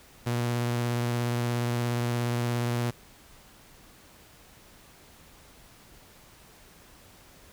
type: tone with vibrato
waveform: sawtooth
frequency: 120 Hz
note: B2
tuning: 49 cents flat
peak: -22 dBFS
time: 0.26-2.91 s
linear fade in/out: 10 ms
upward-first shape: sine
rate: 17 Hz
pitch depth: 18 cents each way
effects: pink hiss -54 dBFS RMS until 7.52 s